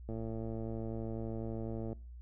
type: click train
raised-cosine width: 2 ms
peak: -28 dBFS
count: 207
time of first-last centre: 0.09-1.929 s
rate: 112 Hz
effects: noise-tail reverb RT60 0.4 s tail -23 dB re dry + added 60 Hz sine -46 dBFS peak until 2.21 s